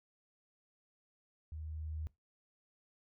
sine tone with level ramp, 78 Hz, D#2, 5 cents sharp, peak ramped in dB -42 to -37 dBFS, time 1.52-2.07 s, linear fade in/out 0 ms, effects noise-tail reverb RT60 0.2 s tail -21 dB re dry

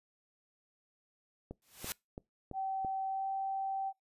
click train, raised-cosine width 2 ms, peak -29 dBFS, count 5, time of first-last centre 1.51-2.848 s, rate 2.99 Hz
white noise with exponential growth, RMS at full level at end -35 dBFS, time 1.62-1.92 s, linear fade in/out 0 ms, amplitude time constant 65 ms
sine tone with pitch glide, 770 to 775.8 Hz, G5 to G5, -31 to -18 cents, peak -33 dBFS, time 2.53-3.93 s, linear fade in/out 50 ms, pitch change +13 cents, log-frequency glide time 3.08-3.27 s
effects noise-tail reverb RT60 0.2 s tail -24 dB re dry + resampled to 32000 Hz

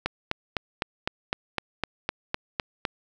click train, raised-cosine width 0.3 ms, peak -9 dBFS, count 12, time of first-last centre 0.06-2.852 s, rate 3.94 Hz, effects none

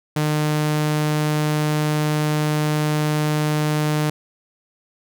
sawtooth tone, 151.6 Hz, D#3, 45 cents flat, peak -14 dBFS, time 0.16-4.1 s, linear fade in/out 5 ms, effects none

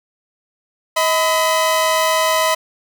sawtooth tone pair together, 635.2 / 1006 Hz, D#5 / B5, +36 / +32 cents, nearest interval minor sixth, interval 796 cents, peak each -13 dBFS, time 0.96-2.55 s, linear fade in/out 10 ms, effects none

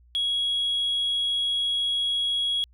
sine tone, 3322 Hz, G#7, in tune, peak -21 dBFS, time 0.15-2.64 s, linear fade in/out 0 ms, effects tanh soft clip ceiling -20 dBFS + added 60 Hz sine -53 dBFS peak until 2.73 s

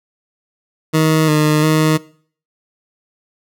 20% pulse tone with pitch steps, 157.7 / 152.4 / 156.3 Hz, D#3 / D#3 / D#3, +24 / -36 / +8 cents, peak -6 dBFS, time 0.93-1.98 s, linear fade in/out 20 ms, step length 350 ms, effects noise-tail reverb RT60 0.5 s tail -21 dB re dry

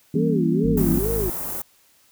sine chord, E diminished seventh, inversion none, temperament equal, 164.81 / 196 / 233.1 / 277.2 Hz, E3 / G3 / Bb3 / Db4, 0 / 0 / 0 / 0 cents, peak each -22 / -26 / -23 / -25 dBFS, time 0.14-0.99 s, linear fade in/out 5 ms
sine tone with vibrato, 392 Hz, G4, in tune, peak -23 dBFS, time 0.15-1.3 s, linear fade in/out 5 ms, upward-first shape sine, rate 2.3 Hz, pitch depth 290 cents each way
harmonic tone, 51.7 Hz, G#1, 7 cents flat, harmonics 1 / 2 / 3 / 4 / 5 / 6 / 7, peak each -26 / -32 / -32 / -35 / -41 / -43 / -38 dBFS, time 0.64-1.3 s, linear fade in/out 5 ms
white band-stop noise, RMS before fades -29 dBFS, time 0.77-1.62 s, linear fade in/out 5 ms, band 910 to 13000 Hz, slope 12 dB/octave
effects white hiss -58 dBFS RMS until 2.11 s

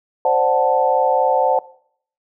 sine chord, D dominant seventh, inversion third, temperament equal, 523.3 / 587.3 / 740 / 880 Hz, C5 / D5 / F#5 / A5, 0 / 0 / 0 / 0 cents, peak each -18 / -21 / -18 / -18 dBFS, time 0.25-1.59 s, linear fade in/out 2 ms, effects noise-tail reverb RT60 0.6 s tail -20 dB re dry

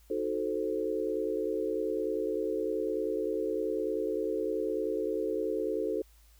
sine chord, D# diminished seventh, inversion none, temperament equal, 311.1 / 370 / 440 / 523.3 Hz, D#4 / F#4 / A4 / C5, 0 / 0 / 0 / 0 cents, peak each -36 / -35 / -32 / -36 dBFS, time 0.1-6.02 s, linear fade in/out 5 ms, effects added 54 Hz sine -57 dBFS peak until 6.39 s + white hiss -65 dBFS RMS until 6.39 s

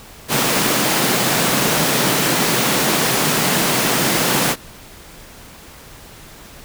pink high-pass noise, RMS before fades -17 dBFS, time 0.28-4.56 s, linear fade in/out 50 ms, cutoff 130 Hz, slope 48 dB/octave, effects pink hiss -40 dBFS RMS until 6.64 s

